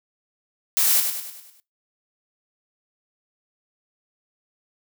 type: noise with echo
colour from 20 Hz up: blue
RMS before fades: -19 dBFS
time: 0.77-1 s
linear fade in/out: 0 ms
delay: 100 ms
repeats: 6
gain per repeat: -6 dB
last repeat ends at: 1.6 s
effects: noise-tail reverb RT60 0.2 s tail -19 dB re dry